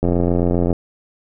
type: click train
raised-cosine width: 2 ms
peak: -5 dBFS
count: 62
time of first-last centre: 0.03-0.728 s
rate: 87.4 Hz
effects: none